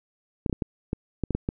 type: clicks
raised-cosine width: 3 ms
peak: -13 dBFS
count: 9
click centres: 0.462 / 0.497 / 0.528 / 0.622 / 0.931 / 1.237 / 1.307 / 1.35 / 1.489 s
effects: none